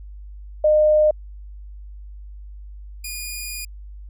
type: tone pair in turn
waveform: sine / 10% pulse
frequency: 610 / 2446 Hz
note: D#5 / D#7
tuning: -34 / -30 cents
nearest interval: 2 octaves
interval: 2404 cents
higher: second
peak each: -12 / -20 dBFS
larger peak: first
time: 0.64-1.11 / 3.04-3.65 s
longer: second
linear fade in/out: 5 ms
effects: added 50 Hz sine -35 dBFS peak until 4.09 s